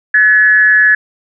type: tone with frequency modulation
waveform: sine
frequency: 1707 Hz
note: G#6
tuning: 47 cents sharp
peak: -5 dBFS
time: 0.14-0.95 s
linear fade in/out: 5 ms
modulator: 194 Hz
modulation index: 0.5
effects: none